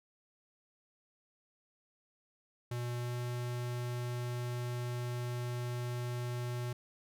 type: tone with pitch glide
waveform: square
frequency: 121.2 to 122.04 Hz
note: B2 to B2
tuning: -32 to -20 cents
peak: -36 dBFS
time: 2.71-6.73 s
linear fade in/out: 5 ms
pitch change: +12 cents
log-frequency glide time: 2.99-3.13 s
effects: none